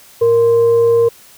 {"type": "tone with frequency modulation", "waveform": "sine", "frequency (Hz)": 466.2, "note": "A#4", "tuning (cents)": 0, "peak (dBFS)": -8, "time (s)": [0.21, 1.09], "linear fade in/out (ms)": 10, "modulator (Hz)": 576, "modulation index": 0.22, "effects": ["white hiss -43 dBFS RMS until 1.37 s"]}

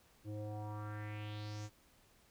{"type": "tone with low-pass filter sweep", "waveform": "square", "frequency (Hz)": 105.4, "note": "G#2", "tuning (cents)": 26, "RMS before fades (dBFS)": -44, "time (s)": [0.24, 1.7], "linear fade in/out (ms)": 50, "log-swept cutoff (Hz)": [380, 7300], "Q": 3.4, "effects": ["pink hiss -68 dBFS RMS until 2.3 s"]}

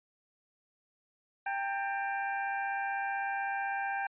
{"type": "tone pair together", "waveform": "25% pulse", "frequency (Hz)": [791.1, 907], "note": ["G5", "A#5"], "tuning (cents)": [16, -48], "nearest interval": "major second", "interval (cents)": 236, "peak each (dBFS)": [-28, -39], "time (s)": [1.46, 4.07], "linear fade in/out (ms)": 5, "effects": ["resampled to 8000 Hz"]}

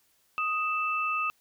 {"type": "tone pair together", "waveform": "sine", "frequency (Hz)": [1248.3, 2645], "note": ["D#6", "E7"], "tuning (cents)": [5, 5], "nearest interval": "octave + minor second", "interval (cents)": 1300, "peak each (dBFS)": [-28, -30], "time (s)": [0.38, 1.3], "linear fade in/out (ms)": 0, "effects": ["white hiss -68 dBFS RMS until 1.4 s"]}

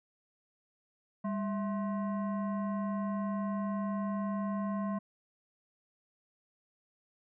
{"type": "tone with frequency modulation", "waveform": "sine", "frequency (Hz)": 200, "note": "G3", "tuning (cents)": 35, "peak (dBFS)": -31, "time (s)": [1.24, 4.99], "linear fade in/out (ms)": 10, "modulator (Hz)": 858, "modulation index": 0.69, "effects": []}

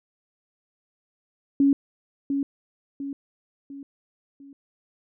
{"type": "tone with echo", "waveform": "sine", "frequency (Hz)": 278.4, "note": "C#4", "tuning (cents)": 8, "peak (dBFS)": -15, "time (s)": [1.6, 1.73], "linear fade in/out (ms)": 2, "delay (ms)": 700, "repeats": 4, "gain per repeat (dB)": -7, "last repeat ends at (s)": 4.53, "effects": []}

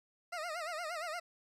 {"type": "tone with vibrato", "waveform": "20% pulse", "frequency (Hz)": 659.3, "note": "E5", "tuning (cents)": 0, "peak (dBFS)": -33, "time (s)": [0.32, 1.2], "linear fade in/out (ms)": 10, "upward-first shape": "sine", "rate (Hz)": 8.6, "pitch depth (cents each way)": 140, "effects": ["low-pass 9000 Hz 12 dB/octave", "11-bit"]}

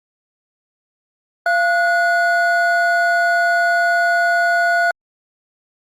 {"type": "tone pair together", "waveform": "triangle", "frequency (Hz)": [689, 1459.9], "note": ["F5", "F#6"], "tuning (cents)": [-24, -24], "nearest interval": "octave + minor second", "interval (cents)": 1300, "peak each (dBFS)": -14, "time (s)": [1.46, 4.91], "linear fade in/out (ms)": 2, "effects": ["Opus 32 kbps"]}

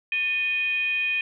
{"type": "tone with frequency modulation", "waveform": "sine", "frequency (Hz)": 2479, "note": "D#7", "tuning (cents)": -7, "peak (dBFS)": -22, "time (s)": [0.12, 1.21], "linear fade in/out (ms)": 2, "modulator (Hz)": 686, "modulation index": 0.47, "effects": []}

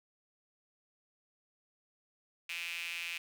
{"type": "tone with high-pass filter", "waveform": "sawtooth", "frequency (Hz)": 170.6, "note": "F3", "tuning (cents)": -40, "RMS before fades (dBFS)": -40, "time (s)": [2.49, 3.18], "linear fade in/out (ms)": 5, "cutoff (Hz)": 2500, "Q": 6.2, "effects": ["11-bit"]}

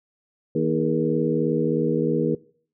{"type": "harmonic tone with a mistuned harmonic", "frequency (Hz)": 79.5, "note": "D#2", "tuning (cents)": 38, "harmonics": [2, 3, 4, 5, 6], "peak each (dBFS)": [-26, -26, -26, -26, -26], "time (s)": [0.55, 2.35], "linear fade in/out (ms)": 5, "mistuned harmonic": 5, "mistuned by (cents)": 70, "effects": ["noise-tail reverb RT60 0.5 s tail -20 dB re dry"]}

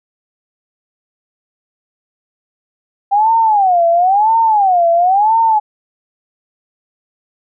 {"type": "tone with vibrato", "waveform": "sine", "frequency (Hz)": 784, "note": "G5", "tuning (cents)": 0, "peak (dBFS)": -8, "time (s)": [3.11, 5.6], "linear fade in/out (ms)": 20, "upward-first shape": "sine", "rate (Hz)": 0.98, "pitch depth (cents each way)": 260, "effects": []}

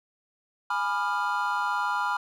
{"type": "chord", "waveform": "triangle", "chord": "G# diminished seventh", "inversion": "none", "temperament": "equal with one note detuned", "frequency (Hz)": [830.6, 987.8, 1203.5, 1396.9], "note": ["G#5", "B5", "D6", "F6"], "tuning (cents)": [0, 0, 42, 0], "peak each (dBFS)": [-30, -27, -31, -28], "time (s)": [0.7, 2.17], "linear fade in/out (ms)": 5, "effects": []}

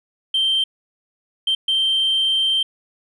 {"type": "tone bursts at uneven times", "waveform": "sine", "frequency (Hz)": 3136, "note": "G7", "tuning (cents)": 0, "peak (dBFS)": -14, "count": 3, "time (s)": [[0.34, 0.64], [1.47, 1.55], [1.68, 2.63]], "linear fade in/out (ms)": 5, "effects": ["tanh soft clip ceiling -13 dBFS"]}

